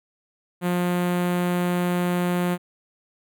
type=tone with notch filter; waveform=sawtooth; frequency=177.3 Hz; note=F3; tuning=26 cents sharp; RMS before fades=-23 dBFS; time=0.61-2.58 s; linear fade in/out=50 ms; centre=5300 Hz; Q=0.85; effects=none